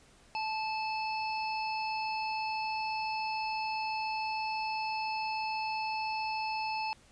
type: harmonic tone with a mistuned harmonic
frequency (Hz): 873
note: A5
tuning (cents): -14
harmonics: 1 / 3 / 5 / 6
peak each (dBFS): -33 / -38 / -44 / -46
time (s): 0.35-6.93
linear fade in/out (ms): 0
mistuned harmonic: 6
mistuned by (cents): -21
effects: pink hiss -61 dBFS RMS until 7.11 s + resampled to 22050 Hz